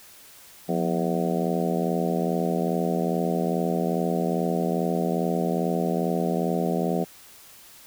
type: harmonic tone with a mistuned harmonic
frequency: 82.41 Hz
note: E2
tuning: in tune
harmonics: 2 / 3 / 4 / 5 / 6 / 7 / 8 / 9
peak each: -26 / -31 / -32 / -30 / -32 / -34 / -32 / -33 dBFS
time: 0.68-7.05 s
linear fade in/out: 20 ms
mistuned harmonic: 2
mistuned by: +130 cents
effects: white hiss -49 dBFS RMS until 7.86 s